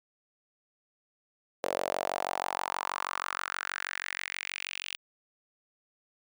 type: tone with high-pass filter sweep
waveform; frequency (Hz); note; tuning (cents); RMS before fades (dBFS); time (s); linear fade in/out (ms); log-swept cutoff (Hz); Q
sawtooth; 46.25; F#1; 0; -35; 1.63-4.97; 10; 530 to 2900; 3.7
effects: none